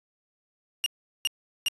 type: tone bursts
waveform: 40% pulse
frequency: 2835 Hz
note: F7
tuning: 25 cents sharp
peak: -21 dBFS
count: 3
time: 0.84-1.683 s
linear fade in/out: 0 ms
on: 21 ms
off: 390 ms
effects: resampled to 24000 Hz